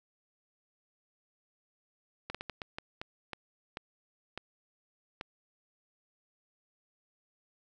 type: slowing click train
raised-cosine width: 0.3 ms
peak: -22 dBFS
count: 11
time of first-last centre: 2.3-5.211 s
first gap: 46 ms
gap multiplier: 1.38
effects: none